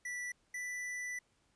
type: tone pair in turn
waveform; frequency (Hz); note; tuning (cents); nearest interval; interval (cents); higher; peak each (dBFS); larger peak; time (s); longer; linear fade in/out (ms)
square; 1964 / 1979.9; B6 / B6; -10 / +4; unison; 14; second; -39 / -39; neither; 0.05-0.32 / 0.54-1.19; second; 5
effects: pink hiss -74 dBFS RMS until 1.55 s + resampled to 22050 Hz